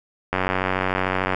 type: click train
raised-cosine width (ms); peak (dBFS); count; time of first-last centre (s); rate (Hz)
0.5; -6; 96; 0.33-1.346; 93.5
effects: none